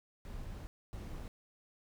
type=noise bursts at uneven times; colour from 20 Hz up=brown; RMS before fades=-44 dBFS; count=2; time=0.25-0.67 / 0.93-1.28 s; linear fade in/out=0 ms; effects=none